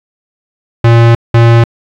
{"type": "tone pair in turn", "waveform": "square", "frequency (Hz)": [116.54, 116.54], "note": ["A#2", "A#2"], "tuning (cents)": [0, 0], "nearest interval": "unison", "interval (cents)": 0, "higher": "neither", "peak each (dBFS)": -3, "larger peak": "neither", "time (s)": [[0.84, 1.15], [1.34, 1.64]], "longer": "first", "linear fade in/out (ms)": 5, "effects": ["low-pass 3000 Hz 12 dB/octave", "7-bit"]}